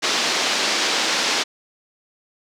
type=band-pass noise; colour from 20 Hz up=white; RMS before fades=-21 dBFS; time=0.02-1.44 s; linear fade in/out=20 ms; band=220 to 5700 Hz; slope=24 dB/octave; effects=none